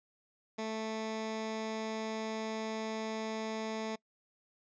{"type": "tone", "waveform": "15% pulse", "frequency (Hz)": 220, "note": "A3", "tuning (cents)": 0, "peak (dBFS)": -29, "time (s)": [0.58, 3.96], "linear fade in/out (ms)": 10, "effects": ["noise-tail reverb RT60 0.1 s tail -24 dB re dry", "resampled to 16000 Hz"]}